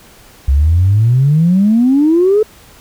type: exponential sweep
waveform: sine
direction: up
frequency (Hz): 65.41 to 440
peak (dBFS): -6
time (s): 0.48-2.43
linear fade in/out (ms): 5
effects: tanh soft clip ceiling -2 dBFS + pink hiss -42 dBFS RMS until 2.8 s